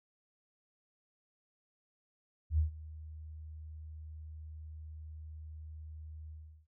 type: tone with ADSR envelope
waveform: sine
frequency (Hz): 77.8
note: D#2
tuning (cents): 0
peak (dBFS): -24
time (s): 2.5-6.67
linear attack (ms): 83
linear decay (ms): 120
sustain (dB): -20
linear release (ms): 370
effects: none